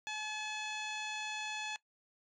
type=harmonic tone with a mistuned harmonic; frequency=856 Hz; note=A5; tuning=48 cents flat; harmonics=1 / 2 / 3 / 4 / 5 / 6 / 7 / 8 / 10; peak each=-44 / -43 / -43 / -46 / -51 / -60 / -52 / -52 / -64 dBFS; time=0.07-1.76 s; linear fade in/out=0 ms; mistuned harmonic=6; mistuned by=-30 cents; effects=noise-tail reverb RT60 0.1 s tail -20 dB re dry